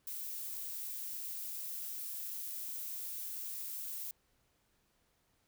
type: noise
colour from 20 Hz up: violet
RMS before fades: -42 dBFS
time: 0.07-4.11 s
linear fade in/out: 2 ms
effects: pink hiss -75 dBFS RMS until 5.47 s